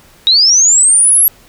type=linear sweep; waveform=sine; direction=up; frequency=3748 to 11550 Hz; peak=-5 dBFS; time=0.27-1.28 s; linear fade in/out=0 ms; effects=pink hiss -44 dBFS RMS until 1.48 s